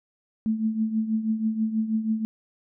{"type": "tone with tremolo", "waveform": "sine", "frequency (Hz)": 220, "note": "A3", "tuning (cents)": 0, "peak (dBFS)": -19, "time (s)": [0.46, 2.25], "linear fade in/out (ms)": 0, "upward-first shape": "triangle", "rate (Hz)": 6.2, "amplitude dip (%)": 75, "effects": []}